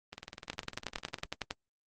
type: two click trains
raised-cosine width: 0.2 ms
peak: -24 / -16 dBFS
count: 23 / 12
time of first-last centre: 0.13-1.236 / 0.5-1.509 s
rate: 19.9 / 10.9 Hz
effects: Opus 24 kbps